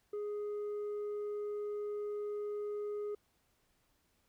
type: tone with tanh clipping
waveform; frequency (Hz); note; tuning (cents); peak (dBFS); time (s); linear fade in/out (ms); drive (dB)
sine; 415.3; G#4; 0; -37; 0.13-3.15; 5; 3
effects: pink hiss -75 dBFS RMS until 4.28 s